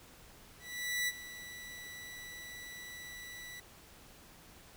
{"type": "tone with ADSR envelope", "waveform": "sawtooth", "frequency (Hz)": 1965, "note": "B6", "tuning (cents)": -9, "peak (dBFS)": -27, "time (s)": [0.59, 3.6], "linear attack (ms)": 490, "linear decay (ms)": 35, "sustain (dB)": -15, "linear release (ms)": 4, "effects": ["pink hiss -57 dBFS RMS until 4.76 s"]}